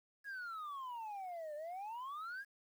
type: exponential two-way sweep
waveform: sine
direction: down then up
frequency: 1684 to 585 to 1684 Hz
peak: -40 dBFS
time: 0.24-2.45 s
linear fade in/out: 50 ms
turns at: 1.55 s
effects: tanh soft clip ceiling -41 dBFS + 11-bit